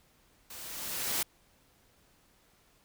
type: noise with level ramp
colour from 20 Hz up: white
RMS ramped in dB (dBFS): -46 to -30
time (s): 0.5-1.23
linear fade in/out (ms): 5
effects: pink hiss -66 dBFS RMS until 2.84 s